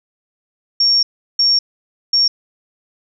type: tone bursts at uneven times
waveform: sine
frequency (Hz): 5520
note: F8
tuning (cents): -21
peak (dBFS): -10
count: 3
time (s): 0.8-1.03 / 1.39-1.59 / 2.13-2.28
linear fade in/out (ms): 5
effects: none